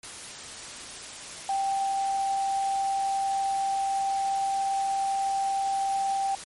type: tone in noise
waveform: sine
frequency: 784 Hz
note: G5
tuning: in tune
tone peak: -24 dBFS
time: 1.49-6.35 s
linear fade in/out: 2 ms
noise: white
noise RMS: -40 dBFS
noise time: 0.03-6.44 s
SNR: +13 dB
effects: MP3 48 kbps